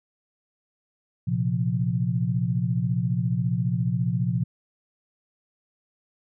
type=chord; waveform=sine; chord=Bb suspended second; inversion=none; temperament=just; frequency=116.54 / 131.11 / 174.81 Hz; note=Bb2 / C3 / F3; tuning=0 / +4 / +2 cents; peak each=-26 dBFS; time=1.27-4.44 s; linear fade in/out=10 ms; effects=none